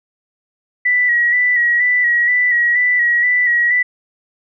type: tone with vibrato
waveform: sine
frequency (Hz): 1944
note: B6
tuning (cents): -28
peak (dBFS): -11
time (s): 0.85-3.83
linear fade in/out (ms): 10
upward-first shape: square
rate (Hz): 2.1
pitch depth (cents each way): 32
effects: none